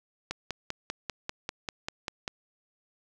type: click train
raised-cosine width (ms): 0.2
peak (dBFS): -15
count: 11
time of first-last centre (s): 0.31-2.279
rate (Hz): 5.08
effects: none